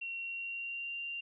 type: tone with pitch glide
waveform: sine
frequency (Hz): 2736 to 2776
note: F7 to F7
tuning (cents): -36 to -11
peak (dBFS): -37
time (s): 0.01-1.21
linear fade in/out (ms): 10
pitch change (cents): +25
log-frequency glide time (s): 0.18-0.96
effects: none